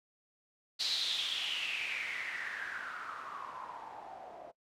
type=noise with low-pass filter sweep; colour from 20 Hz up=blue; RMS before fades=-39 dBFS; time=0.79-4.52 s; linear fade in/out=20 ms; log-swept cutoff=4300 to 630 Hz; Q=6.7; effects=noise-tail reverb RT60 0.1 s tail -21 dB re dry